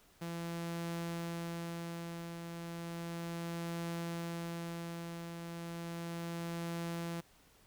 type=tone with tremolo; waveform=sawtooth; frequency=169 Hz; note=E3; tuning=43 cents sharp; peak=-33 dBFS; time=0.21-7.21 s; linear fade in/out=10 ms; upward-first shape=triangle; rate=0.34 Hz; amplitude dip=50%; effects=pink hiss -65 dBFS RMS until 7.66 s